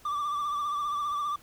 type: tone with vibrato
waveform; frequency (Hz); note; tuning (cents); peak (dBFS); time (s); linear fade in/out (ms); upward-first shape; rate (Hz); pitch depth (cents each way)
triangle; 1172; D6; -4; -26; 0.05-1.36; 5; triangle; 15; 55
effects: pink hiss -56 dBFS RMS until 1.42 s